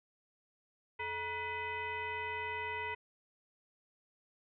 sine tone with frequency modulation, 1480 Hz, F#6, in tune, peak -36 dBFS, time 0.99-2.95 s, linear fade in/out 10 ms, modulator 523 Hz, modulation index 2, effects none

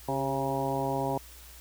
harmonic tone with a mistuned harmonic, 136.2 Hz, C#3, 30 cents flat, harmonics 1 / 2 / 3 / 4 / 5 / 6 / 7, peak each -35 / -35 / -35 / -35 / -35 / -35 / -35 dBFS, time 0.08-1.18 s, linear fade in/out 5 ms, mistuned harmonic 3, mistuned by -43 cents, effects added 60 Hz sine -50 dBFS peak until 1.6 s + white hiss -51 dBFS RMS until 1.6 s

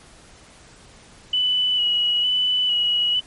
sine tone with vibrato, 2953 Hz, F#7, 4 cents flat, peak -17 dBFS, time 1.33-3.2 s, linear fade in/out 5 ms, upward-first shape square, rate 1.1 Hz, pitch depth 21 cents each way, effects pink hiss -48 dBFS RMS until 3.26 s + MP3 48 kbps

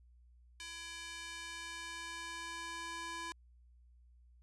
square tone with high-pass filter sweep, 335.3 Hz, E4, 30 cents sharp, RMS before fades -45 dBFS, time 0.6-3.32 s, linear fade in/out 0 ms, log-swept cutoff 2300 to 940 Hz, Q 1, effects added 60 Hz sine -60 dBFS peak until 4.42 s + resampled to 22050 Hz

